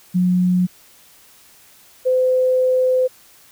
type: tone pair in turn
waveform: sine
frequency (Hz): 180.8 / 511.4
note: F#3 / C5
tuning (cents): -40 / -40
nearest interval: octave + tritone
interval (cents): 1800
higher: second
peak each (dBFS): -13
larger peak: neither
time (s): 0.14-0.67 / 2.05-3.08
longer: second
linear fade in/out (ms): 20
effects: white hiss -49 dBFS RMS until 3.51 s